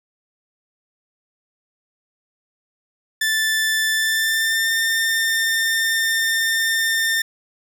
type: tone with pitch glide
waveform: sawtooth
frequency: 1760 to 1805.3 Hz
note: A6 to A6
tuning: 0 to +44 cents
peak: -14 dBFS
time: 3.21-7.22 s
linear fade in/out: 5 ms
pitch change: +44 cents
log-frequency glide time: 3.94-4.7 s
effects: none